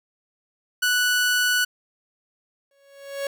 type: tone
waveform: sawtooth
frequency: 1480 Hz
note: F#6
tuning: in tune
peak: -15 dBFS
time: 0.82-1.65 s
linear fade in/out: 10 ms
type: tone with exponential growth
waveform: 45% pulse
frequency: 556 Hz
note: C#5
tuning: 5 cents sharp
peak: -23 dBFS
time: 2.71-3.27 s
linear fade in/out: 2 ms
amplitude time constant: 120 ms
effects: none